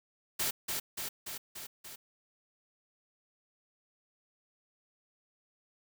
white noise with echo, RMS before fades -32 dBFS, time 0.39-0.51 s, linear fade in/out 10 ms, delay 290 ms, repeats 5, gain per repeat -3 dB, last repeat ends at 1.96 s, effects none

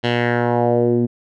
10% pulse tone with low-pass filter sweep, 120 Hz, B2, 49 cents flat, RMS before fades -17 dBFS, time 0.03-1.07 s, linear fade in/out 20 ms, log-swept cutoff 3500 to 260 Hz, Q 2.4, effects none

